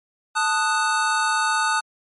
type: chord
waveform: square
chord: D# diminished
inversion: second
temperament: equal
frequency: 880 / 1244.5 / 1480 Hz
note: A5 / D#6 / F#6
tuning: 0 / 0 / 0 cents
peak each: -24 dBFS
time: 0.35-1.81 s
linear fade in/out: 20 ms
effects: MP3 48 kbps